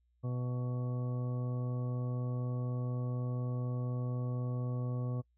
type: harmonic tone with a mistuned harmonic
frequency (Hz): 124.1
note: B2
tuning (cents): +9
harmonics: 1 / 2 / 3 / 4 / 5 / 6 / 7 / 9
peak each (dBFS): -33 / -43 / -50 / -47 / -52 / -59 / -61 / -53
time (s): 0.23-5.22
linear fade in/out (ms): 20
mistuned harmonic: 6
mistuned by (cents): -53
effects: noise-tail reverb RT60 0.1 s tail -26 dB re dry + added 60 Hz sine -70 dBFS peak until 5.37 s